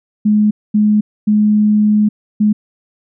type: tone bursts at uneven times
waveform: sine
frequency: 210.9 Hz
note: G#3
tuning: 27 cents sharp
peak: -8 dBFS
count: 4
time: 0.25-0.51 / 0.74-1.01 / 1.27-2.09 / 2.4-2.53 s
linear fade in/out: 10 ms
effects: none